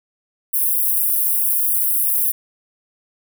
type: high-pass noise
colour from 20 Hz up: white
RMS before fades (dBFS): -18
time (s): 0.53-2.32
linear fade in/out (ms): 10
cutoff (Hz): 10000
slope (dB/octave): 48
effects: none